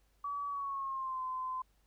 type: tone with pitch glide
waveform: sine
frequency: 1142 to 1029.2 Hz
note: D6 to C6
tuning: -49 to -29 cents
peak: -35 dBFS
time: 0.24-1.62 s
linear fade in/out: 5 ms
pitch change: -180 cents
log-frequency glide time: 0.48-1.22 s
effects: added 50 Hz sine -68 dBFS peak until 1.86 s + pink hiss -75 dBFS RMS until 1.86 s